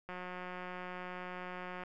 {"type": "click train", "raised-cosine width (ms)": 0.5, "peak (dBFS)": -29, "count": 317, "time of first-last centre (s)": [0.09, 1.836], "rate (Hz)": 181, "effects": []}